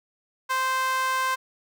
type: tone with high-pass filter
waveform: sawtooth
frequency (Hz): 521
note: C5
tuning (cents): -7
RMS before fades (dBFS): -25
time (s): 0.49-1.36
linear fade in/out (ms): 20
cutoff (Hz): 1200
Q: 5.8
effects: none